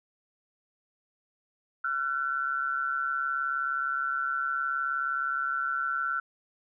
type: tone pair together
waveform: sine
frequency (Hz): 1356.7 / 1496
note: E6 / F#6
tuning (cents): +49 / +19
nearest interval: major second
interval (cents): 170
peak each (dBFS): -29 / -31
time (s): 1.84-6.2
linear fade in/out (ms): 5
effects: none